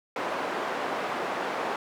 white band-pass noise, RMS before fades -31 dBFS, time 0.16-1.76 s, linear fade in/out 2 ms, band 320 to 1100 Hz, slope 12 dB/octave, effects none

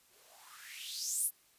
violet noise with band-pass filter sweep, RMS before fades -40 dBFS, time 0.09-1.31 s, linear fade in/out 50 ms, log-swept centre 330 to 12000 Hz, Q 5, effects white hiss -67 dBFS RMS until 1.58 s + resampled to 32000 Hz

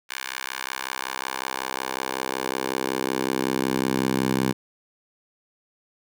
10% pulse tone with high-pass filter sweep, 65.41 Hz, C2, in tune, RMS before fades -27 dBFS, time 0.09-4.53 s, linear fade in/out 20 ms, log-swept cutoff 1700 to 170 Hz, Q 1.1, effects none

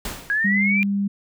pink noise with exponential decay, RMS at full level -27 dBFS, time 0.05-0.56 s, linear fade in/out 2 ms, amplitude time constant 110 ms
sine linear sweep, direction up, 1629 to 2406 Hz, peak -18 dBFS, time 0.3-0.83 s, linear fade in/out 0 ms
sine tone, 200 Hz, G3, 35 cents sharp, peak -19 dBFS, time 0.44-1.08 s, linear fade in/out 10 ms
effects none

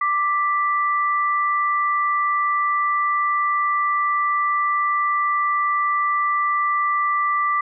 sine tone pair together, 1174.7 / 1975.6 Hz, D6 / B6, 0 / 0 cents, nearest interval major sixth, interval 900 cents, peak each -18 / -25 dBFS, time 0.01-7.61 s, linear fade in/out 5 ms, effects none

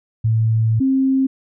sine tone pair in turn, 111.7 / 266.2 Hz, A2 / C4, +27 / +30 cents, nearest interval octave + minor third, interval 1503 cents, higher second, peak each -13 dBFS, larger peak neither, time 0.24-0.8 / 0.8-1.27 s, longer first, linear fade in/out 10 ms, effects none

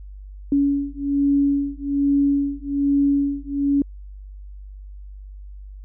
sine beating tone pair, 281.1 / 282.3 Hz, C#4 / C#4, +24 / +32 cents, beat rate 1.2 Hz, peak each -20 / -20 dBFS, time 0.52-3.82 s, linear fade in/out 2 ms, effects added 49 Hz sine -35 dBFS peak until 5.84 s

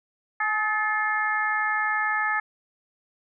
harmonic tone with a mistuned harmonic, 425.8 Hz, G#4, 43 cents sharp, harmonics 2 / 3 / 4 / 5, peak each -29 / -28 / -25 / -32 dBFS, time 0.4-2.4 s, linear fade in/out 5 ms, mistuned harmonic 4, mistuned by +37 cents, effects none

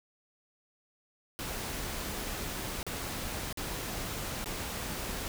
pink noise with dropouts, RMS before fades -37 dBFS, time 1.39-5.28 s, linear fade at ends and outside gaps 0 ms, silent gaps 2.829-2.866 / 3.527-3.573 / 4.443-4.459 s, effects none

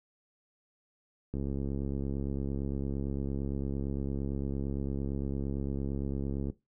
click train, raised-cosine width 3 ms, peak -22 dBFS, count 356, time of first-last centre 1.34-6.5 s, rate 68.8 Hz, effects noise-tail reverb RT60 0.2 s tail -17 dB re dry

